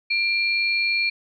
sine tone pair together, 2375 / 4323 Hz, D7 / C#8, +19 / -44 cents, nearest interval minor seventh, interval 1037 cents, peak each -20 / -26 dBFS, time 0.1-1.1 s, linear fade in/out 10 ms, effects none

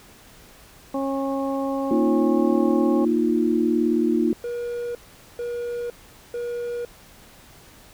harmonic tone, 272.7 Hz, C#4, 28 cents flat, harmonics 1 / 2 / 3 / 4, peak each -25 / -27 / -32 / -34 dBFS, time 0.94-3.05 s, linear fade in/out 5 ms
sine chord, Bb suspended fourth, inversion none, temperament just, 233.1 / 310.8 / 349.6 Hz, Bb3 / Eb4 / F4, 0 / -2 / +2 cents, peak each -22 dBFS, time 1.91-4.33 s, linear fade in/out 2 ms
triangle tone bursts, 478.9 Hz, A#4, 47 cents sharp, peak -24 dBFS, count 3, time 4.44-6.85 s, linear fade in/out 2 ms, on 510 ms, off 440 ms
effects pink hiss -49 dBFS RMS until 7.93 s

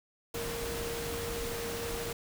sine tone in noise, 466.2 Hz, A#4, in tune, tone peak -37 dBFS, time 0.34-2.13 s, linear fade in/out 5 ms, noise pink, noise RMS -38 dBFS, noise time 0.34-2.13 s, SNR -2 dB, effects none

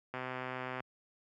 click train, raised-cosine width 0.5 ms, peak -24 dBFS, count 86, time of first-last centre 0.14-0.804 s, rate 128 Hz, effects high-pass 100 Hz 12 dB/octave

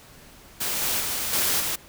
white noise with level steps, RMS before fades -27 / -25 / -28 / -23 / -27 dBFS, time 0.6-1.76 s, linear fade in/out 10 ms, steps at 0.82 / 1 / 1.33 / 1.6 s, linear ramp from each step 2 ms, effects pink hiss -49 dBFS RMS until 1.88 s

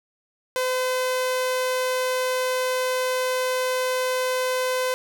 sawtooth tone, 510 Hz, C5, 44 cents flat, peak -18 dBFS, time 0.56-4.94 s, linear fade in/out 0 ms, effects none

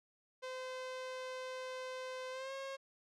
sawtooth tone with pitch glide, 514 to 541.4 Hz, C5 to C#5, -31 to -41 cents, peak -38 dBFS, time 0.42-2.77 s, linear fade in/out 20 ms, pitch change +90 cents, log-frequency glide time 2.31-2.53 s, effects low-pass 6000 Hz 12 dB/octave

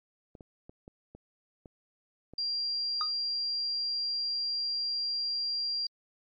clicks, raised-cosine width 2 ms, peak -34 dBFS, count 7, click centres 0.352 / 0.408 / 0.695 / 0.879 / 1.15 / 1.658 / 2.336 s
sine tone, 4759 Hz, D8, 22 cents sharp, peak -29 dBFS, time 2.38-5.87 s, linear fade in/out 5 ms
triangle tone with exponential decay, 1244.5 Hz, D#6, in tune, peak -25 dBFS, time 3.01-3.12 s, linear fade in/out 1 ms, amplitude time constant 23 ms
effects MP3 32 kbps

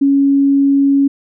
sine tone, 277.7 Hz, C#4, 3 cents sharp, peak -8 dBFS, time 0.01-1.08 s, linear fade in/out 10 ms, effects none

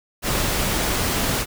pink noise, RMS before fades -22 dBFS, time 0.22-1.46 s, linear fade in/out 50 ms, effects none

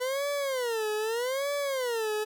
40% pulse tone with vibrato, 493.9 Hz, B4, in tune, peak -27 dBFS, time 0-2.25 s, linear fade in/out 20 ms, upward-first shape sine, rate 0.81 Hz, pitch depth 260 cents each way, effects 10-bit

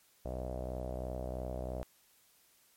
sawtooth tone with low-pass filter, 63 Hz, B1, 35 cents sharp, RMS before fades -39 dBFS, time 0.25-1.83 s, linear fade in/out 0 ms, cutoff 620 Hz, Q 6.1, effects white hiss -67 dBFS RMS until 2.76 s + MP3 64 kbps

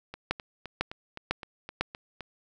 two click trains, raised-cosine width 0.3 ms, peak -23 / -10 dBFS, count 9 / 4, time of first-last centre 0.14-2.207 / 0.31-1.81 s, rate 3.87 / 2 Hz, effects none

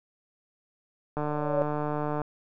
sine tone with exponential growth, 570 Hz, C#5, 48 cents sharp, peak -20 dBFS, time 1.17-1.62 s, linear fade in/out 0 ms, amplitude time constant 96 ms
click train, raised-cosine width 1 ms, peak -17 dBFS, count 157, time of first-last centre 1.17-2.217 s, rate 149 Hz
effects none

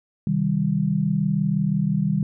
sine chord, C minor, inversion none, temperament just, 130.81 / 156.98 / 196.22 Hz, C3 / Eb3 / G3, 0 / +16 / +2 cents, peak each -28 / -22 / -22 dBFS, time 0.27-2.23 s, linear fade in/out 2 ms, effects none

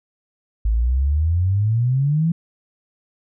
sine exponential sweep, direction up, 52.3 to 170.2 Hz, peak -15 dBFS, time 0.65-2.32 s, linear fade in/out 5 ms, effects none

